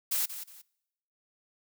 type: noise with echo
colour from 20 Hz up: blue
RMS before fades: -29 dBFS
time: 0.11-0.26 s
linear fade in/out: 10 ms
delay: 180 ms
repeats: 2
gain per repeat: -11 dB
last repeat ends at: 0.62 s
effects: noise-tail reverb RT60 0.9 s tail -25 dB re dry